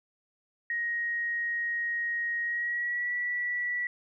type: tone with pitch glide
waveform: sine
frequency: 1880 to 1950.8 Hz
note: A#6 to B6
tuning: +14 to -22 cents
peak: -28 dBFS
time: 0.7-3.87 s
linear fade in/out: 2 ms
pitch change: +64 cents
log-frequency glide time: 2.42-3.14 s
effects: none